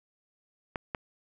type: clicks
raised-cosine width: 0.5 ms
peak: -17 dBFS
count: 2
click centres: 0.758 / 0.948 s
effects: none